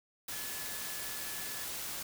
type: tone in noise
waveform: sine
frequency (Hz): 1719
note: A6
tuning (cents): -41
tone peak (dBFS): -49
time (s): 0.32-1.64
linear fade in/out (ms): 5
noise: white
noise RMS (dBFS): -40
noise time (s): 0.28-2.03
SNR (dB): -12
effects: none